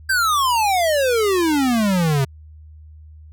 square exponential sweep, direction down, 1600 to 130.81 Hz, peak -16 dBFS, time 0.09-2.25 s, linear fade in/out 10 ms, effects added 77 Hz sine -39 dBFS peak until 3.32 s

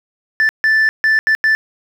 sine tone bursts at uneven times, 1760 Hz, A6, in tune, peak -7 dBFS, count 5, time 0.4-0.49 / 0.64-0.89 / 1.04-1.19 / 1.27-1.35 / 1.44-1.55 s, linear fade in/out 0 ms, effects tanh soft clip ceiling -9 dBFS + 7-bit

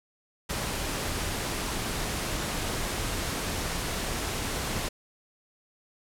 pink noise, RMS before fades -31 dBFS, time 0.49-4.89 s, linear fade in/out 10 ms, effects low-pass 12000 Hz 12 dB/octave

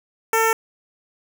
10% pulse tone with notch filter, 449 Hz, A4, 35 cents sharp, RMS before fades -18 dBFS, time 0.33-0.53 s, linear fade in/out 2 ms, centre 3800 Hz, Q 0.78, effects none

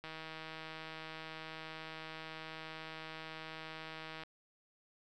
click train, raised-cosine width 0.3 ms, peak -30 dBFS, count 668, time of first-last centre 0.04-4.235 s, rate 159 Hz, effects none

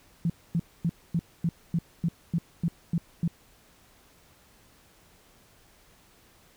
sine tone bursts, 167.8 Hz, E3, 31 cents sharp, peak -22 dBFS, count 11, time 0.25-3.278 s, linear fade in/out 2 ms, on 48 ms, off 250 ms, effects pink hiss -59 dBFS RMS until 6.56 s

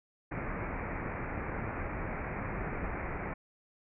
pink low-pass noise, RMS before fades -37 dBFS, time 0.31-3.34 s, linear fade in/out 10 ms, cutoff 2400 Hz, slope 96 dB/octave, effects none

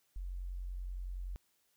sine tone, 45.23 Hz, F#1, 39 cents flat, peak -38 dBFS, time 0.16-1.36 s, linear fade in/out 0 ms, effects white hiss -75 dBFS RMS until 1.76 s

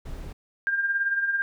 brown noise, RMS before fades -36 dBFS, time 0.05-0.33 s, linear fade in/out 10 ms
sine tone with tremolo, 1600 Hz, G6, 35 cents sharp, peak -20 dBFS, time 0.67-1.42 s, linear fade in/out 0 ms, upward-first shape sine, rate 18 Hz, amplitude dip 55%
effects none

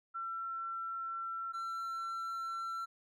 sine / triangle tone pair in turn, 1349 / 1349 Hz, E6 / E6, +40 / +40 cents, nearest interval unison, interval 0 cents, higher neither, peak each -37 / -35 dBFS, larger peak second, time 0.14-1.53 / 1.53-2.86 s, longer first, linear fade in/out 20 ms, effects none

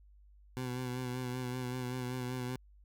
20% pulse tone with vibrato, 125.9 Hz, B2, 34 cents sharp, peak -31 dBFS, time 0.57-2.56 s, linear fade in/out 0 ms, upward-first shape sine, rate 5.2 Hz, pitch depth 33 cents each way, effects added 50 Hz sine -57 dBFS peak until 2.84 s

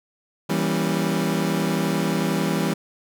30% pulse chord, E diminished seventh, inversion none, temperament equal with one note detuned, 164.81 / 196 / 237.6 / 277.2 Hz, E3 / G3 / Bb3 / Db4, 0 / 0 / +33 / 0 cents, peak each -22 / -22 / -27 / -26 dBFS, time 0.49-2.74 s, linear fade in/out 10 ms, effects none

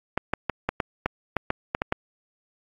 clicks, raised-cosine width 0.5 ms, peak -8 dBFS, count 11, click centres 0.176 / 0.336 / 0.497 / 0.69 / 0.802 / 1.06 / 1.367 / 1.504 / 1.749 / 1.819 / 1.924 s, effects AAC 32 kbps

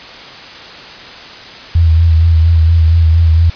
sine tone with vibrato, 82 Hz, E2, 9 cents flat, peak -5 dBFS, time 1.75-3.5 s, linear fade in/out 5 ms, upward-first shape sine, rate 4.3 Hz, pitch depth 43 cents each way, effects white hiss -31 dBFS RMS until 3.55 s + resampled to 11025 Hz

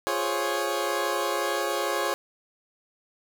20% pulse chord, Db major seventh, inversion first, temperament equal, 349.2 / 415.3 / 523.3 / 554.4 Hz, F4 / Ab4 / C5 / Db5, 0 / 0 / 0 / 0 cents, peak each -27 / -26 / -29 / -24 dBFS, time 0.07-2.14 s, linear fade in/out 0 ms, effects none

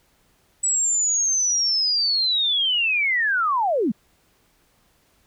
sine linear sweep, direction down, 7902 to 178.4 Hz, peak -18 dBFS, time 0.63-3.92 s, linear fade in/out 10 ms, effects pink hiss -62 dBFS RMS until 5.26 s

